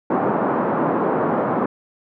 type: band-pass noise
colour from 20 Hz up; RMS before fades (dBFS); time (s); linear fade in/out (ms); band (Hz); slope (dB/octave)
pink; -20; 0.1-1.66; 5; 190 to 1200; 24
effects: none